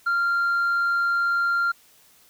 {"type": "tone with tanh clipping", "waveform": "sine", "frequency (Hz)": 1389, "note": "F6", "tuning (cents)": -10, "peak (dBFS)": -20, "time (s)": [0.06, 1.72], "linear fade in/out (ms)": 10, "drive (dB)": 1, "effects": ["white hiss -56 dBFS RMS until 2.29 s"]}